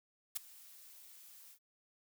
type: noise with ADSR envelope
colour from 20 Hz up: blue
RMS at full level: -35 dBFS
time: 0.35-1.59 s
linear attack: 16 ms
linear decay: 10 ms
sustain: -22 dB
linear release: 81 ms
effects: none